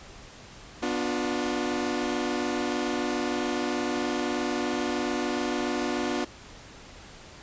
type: chord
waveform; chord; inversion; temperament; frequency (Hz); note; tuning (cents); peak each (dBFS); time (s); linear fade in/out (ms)
sawtooth; B diminished; none; equal with one note detuned; 246.9 / 293.7 / 356.8; B3 / D4 / F4; 0 / 0 / +37; -27; 0.82-6.25; 10
effects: pink hiss -47 dBFS RMS until 7.42 s + resampled to 16000 Hz